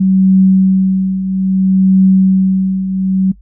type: tone with tremolo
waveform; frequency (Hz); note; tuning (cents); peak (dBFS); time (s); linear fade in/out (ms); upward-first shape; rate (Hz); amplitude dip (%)
sine; 189.7; F#3; +43; -4; 0-3.32; 10; triangle; 0.61; 70
effects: noise-tail reverb RT60 0.1 s tail -21 dB re dry + added 50 Hz sine -38 dBFS peak until 3.41 s